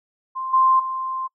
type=tone with level steps; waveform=sine; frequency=1047 Hz; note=C6; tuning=1 cent sharp; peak=-25 / -13 / -24 dBFS; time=0.35-1.28 s; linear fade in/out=20 ms; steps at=0.53 / 0.79 s; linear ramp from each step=10 ms; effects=noise-tail reverb RT60 0.1 s tail -25 dB re dry